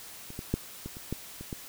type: clicks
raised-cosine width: 3 ms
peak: -30 / -23 / -13 / -24 / -30 / -18 / -27 / -22 dBFS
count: 8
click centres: 0.304 / 0.391 / 0.54 / 0.86 / 0.969 / 1.126 / 1.41 / 1.528 s
effects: white hiss -46 dBFS RMS until 1.68 s